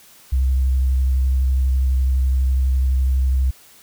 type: tone with vibrato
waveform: sine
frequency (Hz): 65.41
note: C2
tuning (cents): 0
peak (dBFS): -13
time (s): 0.32-3.51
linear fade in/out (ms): 10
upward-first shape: square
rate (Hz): 12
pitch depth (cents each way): 19
effects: tanh soft clip ceiling -11 dBFS + white hiss -48 dBFS RMS until 3.82 s